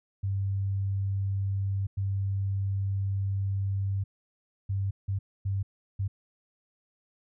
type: tone bursts at uneven times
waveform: sine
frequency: 98 Hz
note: G2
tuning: in tune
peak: -26 dBFS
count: 6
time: 0.23-1.87 / 1.97-4.04 / 4.69-4.91 / 5.08-5.19 / 5.45-5.63 / 5.99-6.08 s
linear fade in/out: 10 ms
effects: none